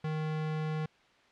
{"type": "tone", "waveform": "square", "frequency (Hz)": 155.56, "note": "D#3", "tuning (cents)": 0, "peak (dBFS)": -32, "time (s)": [0.04, 0.86], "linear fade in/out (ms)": 5, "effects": ["white hiss -63 dBFS RMS until 1.31 s", "low-pass 3000 Hz 12 dB/octave"]}